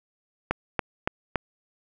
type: click train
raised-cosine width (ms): 0.5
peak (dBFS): -8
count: 4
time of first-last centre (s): 0.51-1.357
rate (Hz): 3.54
effects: none